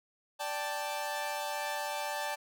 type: chord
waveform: sawtooth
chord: D suspended fourth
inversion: none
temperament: equal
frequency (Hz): 587.3 / 784 / 880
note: D5 / G5 / A5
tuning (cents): 0 / 0 / 0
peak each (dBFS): -35 / -36 / -33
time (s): 0.39-2.36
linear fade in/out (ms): 20
effects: none